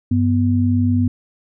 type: tone pair together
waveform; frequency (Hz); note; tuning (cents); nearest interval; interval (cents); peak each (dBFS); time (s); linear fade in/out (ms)
sine; 97.7 / 246.2; G2 / B3; -5 / -5; octave + major third; 1600; -16; 0.11-1.08; 5
effects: none